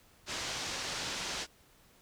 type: low-pass noise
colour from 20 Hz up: white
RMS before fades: -38 dBFS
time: 0.26-1.47 s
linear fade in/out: 50 ms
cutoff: 6300 Hz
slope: 24 dB/octave
effects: pink hiss -63 dBFS RMS until 2.01 s